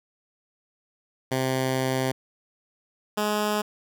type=tone pair in turn; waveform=10% pulse; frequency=130.81 / 210.1 Hz; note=C3 / G#3; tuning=0 / +20 cents; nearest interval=minor sixth; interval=820 cents; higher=second; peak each=-15 dBFS; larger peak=neither; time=1.31-2.12 / 3.17-3.62 s; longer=first; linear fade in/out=10 ms; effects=none

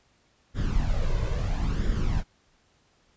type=noise with flanger; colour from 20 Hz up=brown; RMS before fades=-25 dBFS; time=0.54-2.24 s; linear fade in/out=50 ms; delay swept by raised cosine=0.57 to 1.97 ms; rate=0.75 Hz; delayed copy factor=+0.6; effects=pink hiss -65 dBFS RMS until 3.16 s + resampled to 16000 Hz

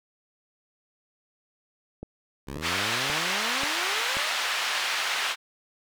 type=click train; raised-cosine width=2 ms; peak=-23 dBFS; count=5; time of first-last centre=2.03-4.169 s; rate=1.87 Hz
type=exponential sweep; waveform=10% pulse; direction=up; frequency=65.41 to 655 Hz; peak=-26 dBFS; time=2.47-4.3 s; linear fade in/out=10 ms
type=band-pass noise; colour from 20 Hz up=white; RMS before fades=-28 dBFS; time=2.61-5.36 s; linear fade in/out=50 ms; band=910 to 3200 Hz; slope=12 dB/octave
effects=none

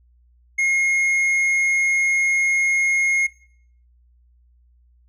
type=tone with tanh clipping; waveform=sine; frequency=2150 Hz; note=C7; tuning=47 cents sharp; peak=-18 dBFS; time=0.58-3.27 s; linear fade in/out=10 ms; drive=6 dB; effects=noise-tail reverb RT60 0.6 s tail -18 dB re dry + added 60 Hz sine -53 dBFS peak until 5.08 s

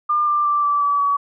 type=tone with pitch steps; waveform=sine; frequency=1200 / 1186.9 / 1173.9 / 1161.1 / 1148.5 / 1135.9 Hz; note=D6 / D6 / D6 / D6 / D6 / C#6; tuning=+37 / +18 / -1 / -20 / -39 / +42 cents; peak=-15 dBFS; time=0.09-1.17 s; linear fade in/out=10 ms; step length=180 ms; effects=none

